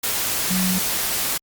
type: tone in noise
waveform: sine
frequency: 185 Hz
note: F#3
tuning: in tune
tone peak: -20 dBFS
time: 0.5-0.79 s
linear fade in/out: 10 ms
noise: white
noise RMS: -23 dBFS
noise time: 0.03-1.38 s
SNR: 0 dB
effects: Opus 48 kbps